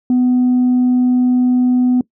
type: tone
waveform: sine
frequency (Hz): 250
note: B3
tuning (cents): +21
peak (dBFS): -8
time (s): 0.1-2.01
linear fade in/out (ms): 2
effects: noise-tail reverb RT60 0.1 s tail -21 dB re dry + tanh soft clip ceiling -8 dBFS